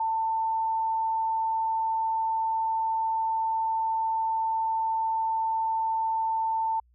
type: tone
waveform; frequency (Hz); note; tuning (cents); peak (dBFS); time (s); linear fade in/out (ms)
sine; 893; A5; +25; -24; 0-6.8; 5
effects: added 60 Hz sine -59 dBFS peak until 6.94 s